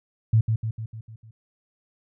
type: tone with echo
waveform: sine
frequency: 111.1 Hz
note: A2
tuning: 17 cents sharp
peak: -14 dBFS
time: 0.33-0.41 s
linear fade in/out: 5 ms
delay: 150 ms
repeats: 6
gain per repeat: -5 dB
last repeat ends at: 1.31 s
effects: none